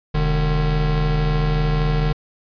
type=tone pair together; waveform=square; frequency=42.32 / 150.8 Hz; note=E1 / D3; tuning=+46 / +46 cents; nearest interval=octave + minor seventh; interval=2200 cents; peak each=-20 dBFS; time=0.14-2.13 s; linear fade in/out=10 ms; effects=resampled to 11025 Hz